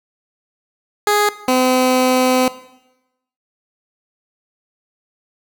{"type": "tone pair in turn", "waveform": "15% pulse", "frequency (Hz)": [415.3, 255.5], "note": ["G#4", "C4"], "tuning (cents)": [0, -41], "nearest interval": "minor sixth", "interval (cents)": 841, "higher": "first", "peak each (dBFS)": -6, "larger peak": "neither", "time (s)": [[1.07, 1.29], [1.48, 2.48]], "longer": "second", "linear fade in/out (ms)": 2, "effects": ["noise-tail reverb RT60 0.9 s tail -17 dB re dry"]}